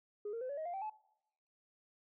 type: tone with pitch steps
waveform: sine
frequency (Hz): 415.3 / 460.8 / 511.3 / 567.3 / 629.5 / 698.4 / 775 / 859.9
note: G#4 / A#4 / C5 / C#5 / D#5 / F5 / G5 / A5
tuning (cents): 0 / -20 / -40 / +40 / +20 / 0 / -20 / -40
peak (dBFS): -37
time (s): 0.25-0.898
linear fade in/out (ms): 5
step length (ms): 81
effects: noise-tail reverb RT60 0.8 s tail -22 dB re dry + tanh soft clip ceiling -35 dBFS